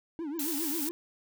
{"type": "tone with vibrato", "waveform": "triangle", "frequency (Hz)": 307.8, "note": "D#4", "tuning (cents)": -19, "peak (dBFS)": -31, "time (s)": [0.19, 0.91], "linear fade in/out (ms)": 0, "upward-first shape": "triangle", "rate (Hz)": 7.4, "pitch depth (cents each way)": 220}
{"type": "noise", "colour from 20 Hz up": "blue", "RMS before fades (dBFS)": -34, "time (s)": [0.39, 0.89], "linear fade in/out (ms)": 2}
{"effects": []}